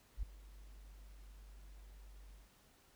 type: tone with ADSR envelope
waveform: sine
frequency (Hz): 49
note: G1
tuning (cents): 0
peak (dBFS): -33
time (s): 0.17-2.51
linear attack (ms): 57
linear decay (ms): 7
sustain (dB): -20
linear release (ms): 170
effects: pink hiss -68 dBFS RMS until 2.95 s